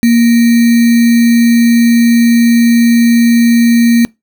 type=tone with sample-and-hold; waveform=sine; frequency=234.3 Hz; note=A#3; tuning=9 cents sharp; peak=-4 dBFS; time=0.03-4.05 s; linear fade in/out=0 ms; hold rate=2100 Hz; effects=noise-tail reverb RT60 0.2 s tail -24 dB re dry